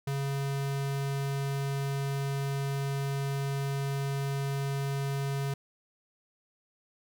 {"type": "tone", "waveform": "square", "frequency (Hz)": 138.59, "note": "C#3", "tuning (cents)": 0, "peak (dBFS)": -30, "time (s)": [0.07, 5.54], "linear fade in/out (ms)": 5, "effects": []}